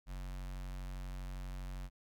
square tone with notch filter, 46.25 Hz, F#1, in tune, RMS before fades -43 dBFS, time 0.06-1.9 s, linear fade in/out 50 ms, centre 390 Hz, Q 1.3, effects none

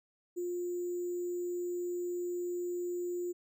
sine tone with sample-and-hold, 353.1 Hz, F4, 19 cents sharp, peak -33 dBFS, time 0.36-3.33 s, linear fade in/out 20 ms, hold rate 7350 Hz, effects none

